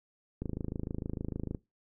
click train, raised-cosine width 3 ms, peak -22 dBFS, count 31, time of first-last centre 0.42-1.548 s, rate 26.6 Hz, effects noise-tail reverb RT60 0.2 s tail -20 dB re dry

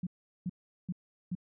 sine tone bursts, 179.4 Hz, F3, 47 cents sharp, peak -31 dBFS, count 4, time 0.03-1.352 s, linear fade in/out 5 ms, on 38 ms, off 390 ms, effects none

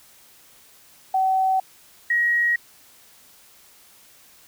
sine tone pair in turn, 760 / 1896.4 Hz, F#5 / A#6, +46 / +29 cents, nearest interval octave + major third, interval 1583 cents, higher second, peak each -17 dBFS, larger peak neither, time 1.14-1.6 / 2.1-2.56 s, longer neither, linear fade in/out 5 ms, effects white hiss -52 dBFS RMS until 4.47 s

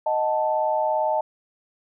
sine chord, D# diminished, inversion none, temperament equal, 622.3 / 740 / 880 Hz, D#5 / F#5 / A5, 0 / 0 / 0 cents, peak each -23 / -29 / -23 dBFS, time 0.06-1.21 s, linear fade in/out 5 ms, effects none

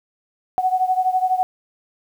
sine beating tone pair, 740 / 752 Hz, F#5 / F#5, 0 / +28 cents, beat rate 12 Hz, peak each -18 / -21 dBFS, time 0.58-1.43 s, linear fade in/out 0 ms, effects 8-bit

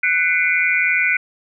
sine tone cluster, 1488 / 2041 / 2204 / 2395 Hz, F#6 / C7 / C#7 / D7, +9 / -44 / -11 / +33 cents, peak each -20 dBFS, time 0.03-1.17 s, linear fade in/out 5 ms, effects none

